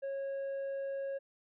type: tone with tanh clipping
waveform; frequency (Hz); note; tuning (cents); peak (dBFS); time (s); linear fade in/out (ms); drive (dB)
sine; 548; C#5; -20; -36; 0.02-1.19; 20; 4
effects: none